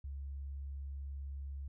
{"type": "tone", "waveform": "sine", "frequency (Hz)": 69.3, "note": "C#2", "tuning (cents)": 0, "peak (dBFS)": -40, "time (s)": [0.04, 1.68], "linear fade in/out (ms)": 5, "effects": []}